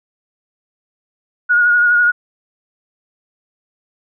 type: tone with vibrato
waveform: sine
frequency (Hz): 1443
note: F#6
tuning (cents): -44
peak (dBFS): -9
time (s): 1.49-2.12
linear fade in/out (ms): 20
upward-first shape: sine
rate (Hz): 12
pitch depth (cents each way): 28
effects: none